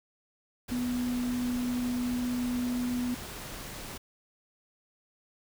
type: tone in noise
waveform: sine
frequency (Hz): 246.1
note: B3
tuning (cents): -6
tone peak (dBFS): -28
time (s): 0.71-3.15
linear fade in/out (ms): 10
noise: pink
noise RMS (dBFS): -41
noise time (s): 0.68-3.98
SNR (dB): +10
effects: none